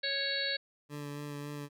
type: harmonic tone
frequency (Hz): 553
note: C#5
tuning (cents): -4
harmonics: 1 / 3 / 4 / 5 / 6 / 7 / 8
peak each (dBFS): -40 / -36 / -41 / -46 / -47 / -36 / -36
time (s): 0.03-0.57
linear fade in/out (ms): 10
type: tone with vibrato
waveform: 20% pulse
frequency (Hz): 145.5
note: D3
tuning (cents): -16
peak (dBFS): -34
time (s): 0.89-1.69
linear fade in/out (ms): 50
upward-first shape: sine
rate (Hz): 3.6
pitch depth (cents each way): 16
effects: none